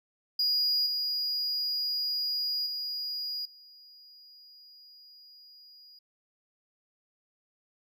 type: tone with level steps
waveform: triangle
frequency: 4882 Hz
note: D#8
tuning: 34 cents flat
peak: -23 / -27 / -31 / -50 dBFS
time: 0.39-5.99 s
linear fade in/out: 5 ms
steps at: 0.86 / 2.66 / 3.45 s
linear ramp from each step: 5 ms
effects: none